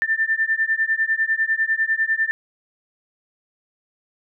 sine beating tone pair, 1780 / 1790 Hz, A6 / A6, +20 / +29 cents, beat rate 10 Hz, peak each -21 / -21 dBFS, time 0.02-2.31 s, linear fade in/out 0 ms, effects none

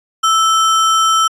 sine tone with sample-and-hold, 1318.5 Hz, E6, in tune, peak -9 dBFS, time 0.23-1.28 s, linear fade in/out 10 ms, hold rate 4410 Hz, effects resampled to 22050 Hz

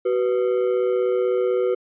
triangle ring-modulated tone, 434.4 Hz, A4, 22 cents flat, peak -13 dBFS, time 0.05-1.75 s, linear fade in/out 10 ms, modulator 58 Hz, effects resampled to 8000 Hz

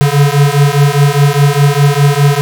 square beating tone pair, 140.6 / 145.5 Hz, C#3 / D3, +25 / -16 cents, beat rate 4.9 Hz, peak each -10 dBFS, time 0.01-2.41 s, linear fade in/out 0 ms, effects none

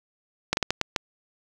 slowing click train, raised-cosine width 0.2 ms, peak -5 dBFS, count 6, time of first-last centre 0.53-0.962 s, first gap 41 ms, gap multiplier 1.38, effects none

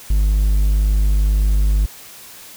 triangle tone, 51 Hz, G#1, 31 cents flat, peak -10 dBFS, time 0.1-1.86 s, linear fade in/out 5 ms, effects white hiss -39 dBFS RMS until 2.56 s

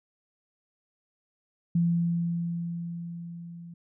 sine tone with level ramp, 170.3 Hz, F3, 43 cents flat, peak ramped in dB -20 to -41 dBFS, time 1.75-3.74 s, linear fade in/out 5 ms, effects none

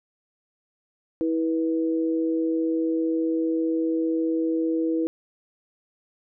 sine tone pair together, 324.8 / 486.7 Hz, E4 / B4, -26 / -25 cents, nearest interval perfect fifth, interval 701 cents, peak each -22 / -28 dBFS, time 1.21-5.07 s, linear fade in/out 0 ms, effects none

